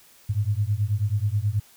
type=beating tone pair; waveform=sine; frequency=99.4 / 108.7 Hz; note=G2 / A2; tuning=+25 / -21 cents; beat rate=9.3 Hz; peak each=-24 / -24 dBFS; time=0.29-1.6 s; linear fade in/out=10 ms; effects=white hiss -54 dBFS RMS until 1.76 s